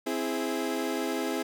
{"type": "chord", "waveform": "30% pulse", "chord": "C augmented", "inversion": "none", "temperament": "equal", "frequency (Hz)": [261.6, 329.6, 415.3], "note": ["C4", "E4", "G#4"], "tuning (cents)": [0, 0, 0], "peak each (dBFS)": [-30, -30, -31], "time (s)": [0.06, 1.43], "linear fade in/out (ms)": 10, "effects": []}